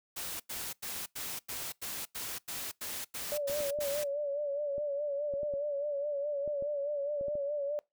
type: noise bursts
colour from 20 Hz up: white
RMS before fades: -39 dBFS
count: 12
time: 0.16-4.041 s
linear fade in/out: 10 ms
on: 240 ms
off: 91 ms
type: tone with vibrato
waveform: sine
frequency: 576 Hz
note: D5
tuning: 34 cents flat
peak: -31 dBFS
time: 3.32-7.79 s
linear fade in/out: 0 ms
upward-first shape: sine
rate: 4.8 Hz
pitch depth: 60 cents each way
type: clicks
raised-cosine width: 2 ms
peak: -33 dBFS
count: 12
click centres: 3.498 / 3.605 / 3.788 / 4.781 / 5.338 / 5.432 / 5.538 / 6.477 / 6.624 / 7.211 / 7.283 / 7.354 s
effects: noise-tail reverb RT60 0.2 s tail -24 dB re dry